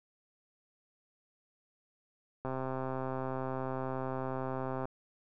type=click train; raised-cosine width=1 ms; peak=-23 dBFS; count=316; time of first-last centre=2.45-4.855 s; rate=131 Hz; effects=none